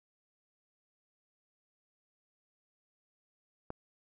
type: click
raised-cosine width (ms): 1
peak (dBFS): -25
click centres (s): 3.704
effects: none